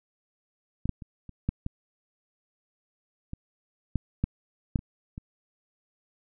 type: clicks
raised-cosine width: 5 ms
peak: -17 / -15 / -28 / -30 / -13 / -18 / -23 / -13 / -12 / -11 / -27 / -25 dBFS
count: 12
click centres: 0.856 / 0.893 / 1.022 / 1.293 / 1.49 / 1.664 / 3.334 / 3.957 / 4.24 / 4.758 / 4.791 / 5.179 s
effects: none